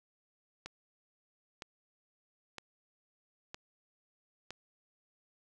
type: click train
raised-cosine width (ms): 0.2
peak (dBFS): -25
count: 5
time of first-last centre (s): 0.66-4.506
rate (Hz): 1.04
effects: none